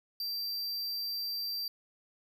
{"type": "tone", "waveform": "square", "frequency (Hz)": 4699, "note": "D8", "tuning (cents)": 0, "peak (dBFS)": -34, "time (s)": [0.2, 1.68], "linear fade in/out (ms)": 2, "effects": []}